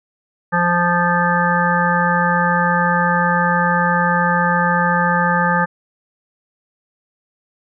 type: harmonic tone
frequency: 174.61 Hz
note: F3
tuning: in tune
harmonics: 1 / 3 / 5 / 7 / 9 / 10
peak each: -19 / -23 / -19 / -20 / -21 / -22 dBFS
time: 0.52-5.66 s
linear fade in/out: 20 ms
effects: none